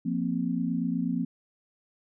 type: chord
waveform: sine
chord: F suspended fourth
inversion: none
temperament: equal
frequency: 174.61 / 233.1 / 261.6 Hz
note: F3 / Bb3 / C4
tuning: 0 / 0 / 0 cents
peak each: -30 dBFS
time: 0.05-1.25 s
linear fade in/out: 10 ms
effects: none